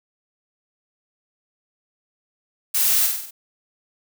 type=noise with echo; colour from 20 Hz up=blue; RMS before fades=-20 dBFS; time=2.74-3.07 s; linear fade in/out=10 ms; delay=48 ms; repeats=5; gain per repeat=-4 dB; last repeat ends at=3.31 s; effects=none